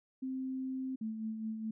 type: tone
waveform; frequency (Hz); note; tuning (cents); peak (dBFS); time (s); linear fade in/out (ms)
sine; 261.6; C4; 0; -35; 0.22-0.96; 10
type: tone with tremolo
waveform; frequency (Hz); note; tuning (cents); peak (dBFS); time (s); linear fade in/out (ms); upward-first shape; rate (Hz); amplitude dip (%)
sine; 220; A3; 0; -34; 1.01-1.71; 5; sine; 4.8; 45
effects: none